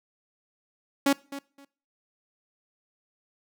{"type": "tone with echo", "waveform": "sawtooth", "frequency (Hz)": 278.8, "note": "C#4", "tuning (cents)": 10, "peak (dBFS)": -15, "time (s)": [1.06, 1.13], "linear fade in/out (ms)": 5, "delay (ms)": 260, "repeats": 2, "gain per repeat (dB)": -15, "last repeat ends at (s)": 1.65, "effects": ["noise-tail reverb RT60 0.4 s tail -22 dB re dry"]}